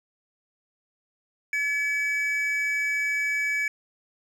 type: tone pair together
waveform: triangle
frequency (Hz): 1710 / 2283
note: A6 / D7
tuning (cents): -50 / -50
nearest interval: perfect fourth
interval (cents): 500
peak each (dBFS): -28 / -23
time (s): 1.53-3.68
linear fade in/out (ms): 2
effects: none